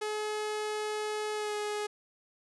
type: tone with pitch glide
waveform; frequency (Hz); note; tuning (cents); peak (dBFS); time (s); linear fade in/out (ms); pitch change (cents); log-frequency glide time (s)
sawtooth; 425.2 to 418.6; G#4 to G#4; +41 to +14; -28; 0.01-1.87; 10; -27; 1.34-1.55
effects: resampled to 24000 Hz